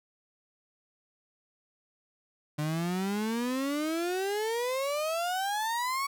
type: exponential sweep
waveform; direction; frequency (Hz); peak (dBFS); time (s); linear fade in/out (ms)
35% pulse; up; 147.6 to 1129; -27; 2.58-6.07; 10
effects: none